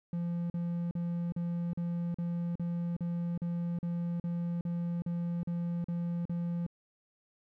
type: tone bursts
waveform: triangle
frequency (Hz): 172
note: F3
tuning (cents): -26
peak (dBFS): -29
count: 16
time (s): 0.13-6.665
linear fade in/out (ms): 2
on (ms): 370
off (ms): 41
effects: none